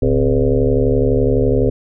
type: tone with frequency modulation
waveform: sine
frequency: 261.6 Hz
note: C4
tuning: in tune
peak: -11 dBFS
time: 0.02-1.7 s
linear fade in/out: 5 ms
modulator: 71.9 Hz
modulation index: 3.7
effects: none